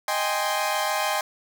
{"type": "chord", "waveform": "sawtooth", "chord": "Ab major seventh", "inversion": "second", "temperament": "equal", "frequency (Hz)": [622.3, 784, 830.6, 1046.5], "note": ["Eb5", "G5", "Ab5", "C6"], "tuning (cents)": [0, 0, 0, 0], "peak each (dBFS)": -25, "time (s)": [0.08, 1.21], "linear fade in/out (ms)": 2, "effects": []}